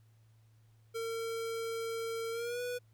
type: tone with pitch glide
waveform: square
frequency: 455.7 to 491.2 Hz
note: A#4 to B4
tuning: -39 to -9 cents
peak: -36 dBFS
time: 0.94-2.79 s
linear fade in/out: 20 ms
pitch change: +130 cents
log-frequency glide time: 2.31-2.61 s
effects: added 111 Hz sine -61 dBFS peak until 2.93 s + pink hiss -75 dBFS RMS until 2.93 s